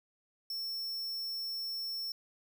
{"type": "tone", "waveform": "square", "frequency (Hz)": 5400, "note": "E8", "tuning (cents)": 41, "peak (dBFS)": -36, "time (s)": [0.5, 2.12], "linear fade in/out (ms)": 2, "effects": []}